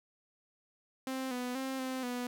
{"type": "tone with pitch steps", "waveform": "sawtooth", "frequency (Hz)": [262.6, 248.1, 264.9, 259.7, 246.1], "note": ["C4", "B3", "C4", "C4", "B3"], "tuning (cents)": [6, 8, 22, -13, -6], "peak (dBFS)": -31, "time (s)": [1.07, 2.27], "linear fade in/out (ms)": 2, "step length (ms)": 240, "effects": []}